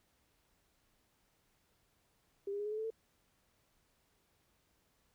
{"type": "tone with pitch steps", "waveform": "sine", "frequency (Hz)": [397.9, 405.8, 413.8, 422, 430.4, 439, 447.7], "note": ["G4", "G#4", "G#4", "G#4", "A4", "A4", "A4"], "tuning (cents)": [26, -40, -6, 28, -38, -4, 30], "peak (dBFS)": -36, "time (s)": [2.47, 2.904], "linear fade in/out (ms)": 5, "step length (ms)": 62, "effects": ["pink hiss -75 dBFS RMS until 5.14 s"]}